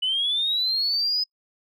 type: linear sweep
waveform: sine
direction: up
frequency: 2960 to 5050 Hz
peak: -20 dBFS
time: 0.02-1.24 s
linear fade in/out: 10 ms
effects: noise-tail reverb RT60 0.1 s tail -26 dB re dry + tanh soft clip ceiling -16 dBFS